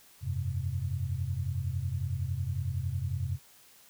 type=chord; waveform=sine; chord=F suspended second; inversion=none; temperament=just; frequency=87.31 / 98.22 / 130.96 Hz; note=F2 / G2 / C3; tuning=0 / +4 / +2 cents; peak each=-34 dBFS; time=0.21-3.39 s; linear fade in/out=50 ms; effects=white hiss -58 dBFS RMS until 3.89 s